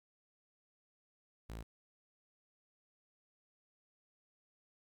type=tone; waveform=sawtooth; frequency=55.7 Hz; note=A1; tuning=22 cents sharp; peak=-40 dBFS; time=1.49-1.63 s; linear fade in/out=10 ms; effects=13-bit